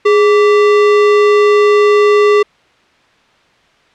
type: tone with sample-and-hold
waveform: sine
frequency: 415.8 Hz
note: G#4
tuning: 2 cents sharp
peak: -5 dBFS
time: 0.05-2.43 s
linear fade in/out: 10 ms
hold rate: 1575 Hz
effects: white hiss -50 dBFS RMS until 3.94 s + low-pass 3000 Hz 12 dB/octave